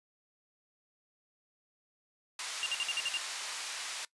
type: band-pass noise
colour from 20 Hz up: white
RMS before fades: -40 dBFS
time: 2.39-4.05 s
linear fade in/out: 2 ms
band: 880 to 6600 Hz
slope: 12 dB/octave
type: tone bursts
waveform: triangle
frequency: 2794 Hz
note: F7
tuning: in tune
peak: -28 dBFS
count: 7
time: 2.63-3.171 s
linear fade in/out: 0 ms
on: 31 ms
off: 54 ms
effects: noise-tail reverb RT60 0.1 s tail -20 dB re dry + resampled to 24000 Hz